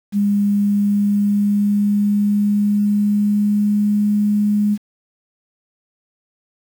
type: tone with pitch glide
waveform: sine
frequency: 203.3 to 207.6 Hz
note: G#3 to G#3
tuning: -37 to 0 cents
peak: -13 dBFS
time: 0.12-4.78 s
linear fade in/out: 50 ms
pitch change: +37 cents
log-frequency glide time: 0.49-4.09 s
effects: 7-bit